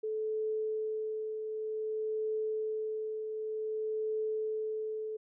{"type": "tone with tremolo", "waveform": "sine", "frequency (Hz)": 434.3, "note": "A4", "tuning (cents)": -23, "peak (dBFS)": -30, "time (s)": [0.03, 5.17], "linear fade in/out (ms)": 10, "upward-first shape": "triangle", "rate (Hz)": 0.54, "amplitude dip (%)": 45, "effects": []}